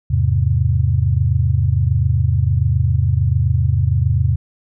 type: chord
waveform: sine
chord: E augmented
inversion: none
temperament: equal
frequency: 82.41 / 103.83 / 130.81 Hz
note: E2 / G#2 / B#2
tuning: 0 / 0 / 0 cents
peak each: -17 dBFS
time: 0.1-4.36 s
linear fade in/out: 10 ms
effects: none